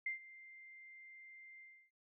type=tone with ADSR envelope; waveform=sine; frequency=2093 Hz; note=C7; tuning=in tune; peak=-35 dBFS; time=0.06-1.91 s; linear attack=5 ms; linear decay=120 ms; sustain=-19 dB; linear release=300 ms; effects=none